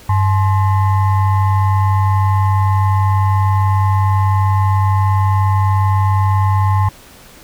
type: tone with frequency modulation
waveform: sine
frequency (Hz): 98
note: G2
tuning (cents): 0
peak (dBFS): -10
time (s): 0.09-6.89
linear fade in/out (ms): 5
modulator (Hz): 954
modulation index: 0.62
effects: pink hiss -41 dBFS RMS until 7.43 s